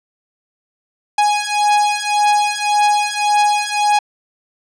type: beating tone pair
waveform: 45% pulse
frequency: 830.6 / 832.4 Hz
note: G#5 / G#5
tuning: 0 / +4 cents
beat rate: 1.8 Hz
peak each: -16 dBFS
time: 1.18-3.99 s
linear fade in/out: 5 ms
effects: resampled to 22050 Hz